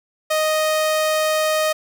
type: tone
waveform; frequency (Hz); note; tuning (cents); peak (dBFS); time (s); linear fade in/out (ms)
sawtooth; 622.3; D#5; 0; -13; 0.3-1.73; 10
effects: none